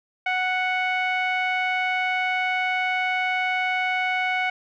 sawtooth tone with low-pass filter, 740 Hz, F#5, in tune, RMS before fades -24 dBFS, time 0.26-4.5 s, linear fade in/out 5 ms, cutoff 2300 Hz, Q 3.6, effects none

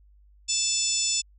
harmonic tone with a mistuned harmonic, 880 Hz, A5, in tune, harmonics 3 / 4 / 5 / 6 / 7 / 8 / 9, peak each -35 / -32 / -38 / -28 / -36 / -27 / -32 dBFS, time 0.48-1.22 s, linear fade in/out 20 ms, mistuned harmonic 7, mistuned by -43 cents, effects added 50 Hz sine -53 dBFS peak until 1.38 s

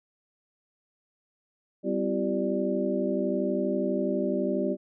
sine tone cluster, 195.5 / 256.5 / 337.9 / 390.1 / 590 Hz, G3 / C4 / E4 / G4 / D5, -4 / -34 / +43 / -8 / +8 cents, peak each -31 dBFS, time 1.83-4.77 s, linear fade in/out 50 ms, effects none

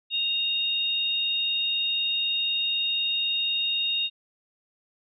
sine tone pair together, 2794 / 3718 Hz, F7 / A#7, 0 / -5 cents, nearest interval perfect fourth, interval 495 cents, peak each -28 / -25 dBFS, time 0.1-4.1 s, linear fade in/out 50 ms, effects none

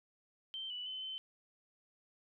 sine tone with pitch steps, 3120 / 2964 / 3046 / 3070 Hz, G7 / F#7 / F#7 / G7, -9 / +2 / +50 / -37 cents, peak -40 dBFS, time 0.54-1.18 s, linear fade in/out 0 ms, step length 160 ms, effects none

